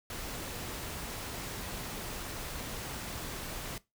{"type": "noise", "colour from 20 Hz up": "pink", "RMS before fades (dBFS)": -40, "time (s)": [0.1, 3.78], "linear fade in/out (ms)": 2, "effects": ["noise-tail reverb RT60 0.2 s tail -19 dB re dry"]}